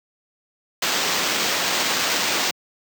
white noise with sample-and-hold, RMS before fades -22 dBFS, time 0.82-2.51 s, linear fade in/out 5 ms, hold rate 11025 Hz, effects high-pass 200 Hz 12 dB/octave

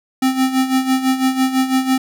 square tone with tremolo, 261.6 Hz, C4, in tune, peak -12 dBFS, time 0.22-1.98 s, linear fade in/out 5 ms, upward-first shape sine, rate 6 Hz, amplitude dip 70%, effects none

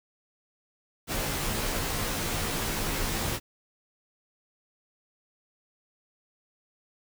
pink noise with comb filter, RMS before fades -30 dBFS, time 1.07-3.4 s, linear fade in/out 50 ms, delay 16 ms, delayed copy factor -0.85, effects none

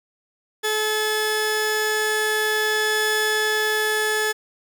sawtooth tone pair together, 429.8 / 1719 Hz, A4 / A6, -41 / -41 cents, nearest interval 2 octaves, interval 2400 cents, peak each -19 dBFS, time 0.63-4.33 s, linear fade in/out 20 ms, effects none

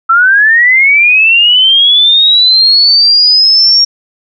sine linear sweep, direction up, 1318.5 to 5588 Hz, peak -3 dBFS, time 0.09-3.85 s, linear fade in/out 10 ms, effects none

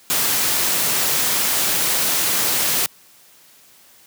white noise, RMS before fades -19 dBFS, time 0.1-2.86 s, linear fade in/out 0 ms, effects white hiss -50 dBFS RMS until 4.06 s + high-pass 100 Hz 12 dB/octave

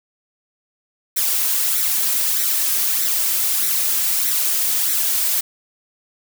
blue noise with flanger, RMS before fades -19 dBFS, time 1.16-5.41 s, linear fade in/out 10 ms, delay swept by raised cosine 0.51 to 3.21 ms, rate 1.6 Hz, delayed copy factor +0.6, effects none

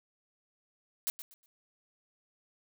blue noise with echo, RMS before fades -32 dBFS, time 1.07-1.1 s, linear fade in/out 0 ms, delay 120 ms, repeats 3, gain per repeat -12 dB, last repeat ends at 1.46 s, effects none

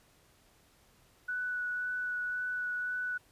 sine tone with vibrato, 1480 Hz, F#6, in tune, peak -32 dBFS, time 1.28-3.18 s, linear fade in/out 10 ms, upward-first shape sine, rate 1.9 Hz, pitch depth 11 cents each way, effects pink hiss -65 dBFS RMS until 3.31 s + resampled to 32000 Hz

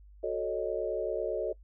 sine chord, D# half-diminished seventh, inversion first, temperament equal, 370 / 440 / 554.4 / 622.3 Hz, F#4 / A4 / C#5 / D#5, 0 / 0 / 0 / 0 cents, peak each -36 / -34 / -35 / -35 dBFS, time 0.23-1.53 s, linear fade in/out 10 ms, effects noise-tail reverb RT60 0.1 s tail -23 dB re dry + added 50 Hz sine -51 dBFS peak until 1.63 s

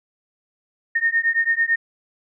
sine beating tone pair, 1832 / 1841 Hz, A#6 / A#6, -31 / -22 cents, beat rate 9 Hz, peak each -20 dBFS, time 0.95-1.76 s, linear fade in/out 10 ms, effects none

